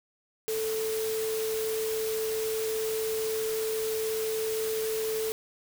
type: tone in noise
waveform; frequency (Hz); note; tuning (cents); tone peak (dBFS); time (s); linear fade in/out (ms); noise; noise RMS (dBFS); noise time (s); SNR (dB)
sine; 440; A4; 0; -28; 0.48-5.32; 0; white; -37; 0.48-5.32; +6
effects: none